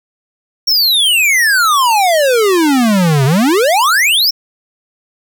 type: exponential two-way sweep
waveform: square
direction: down then up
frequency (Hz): 5610 to 128.8 to 5610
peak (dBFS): -9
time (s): 0.67-4.31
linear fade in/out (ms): 10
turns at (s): 3.25
effects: none